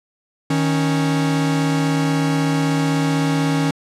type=tone pair together; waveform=45% pulse; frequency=156.66 / 277.2 Hz; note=D#3 / C#4; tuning=+12 / 0 cents; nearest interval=minor seventh; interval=988 cents; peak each=-19 dBFS; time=0.5-3.71 s; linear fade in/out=5 ms; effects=low-pass 9000 Hz 12 dB/octave